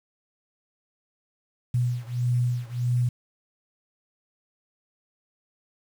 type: beating tone pair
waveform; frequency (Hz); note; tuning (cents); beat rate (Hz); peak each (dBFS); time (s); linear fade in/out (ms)
sine; 121.8 / 123.4; B2 / B2; -24 / -1; 1.6; -25 / -26; 1.74-3.09; 5
effects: 8-bit